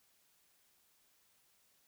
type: silence
effects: white hiss -72 dBFS RMS until 1.87 s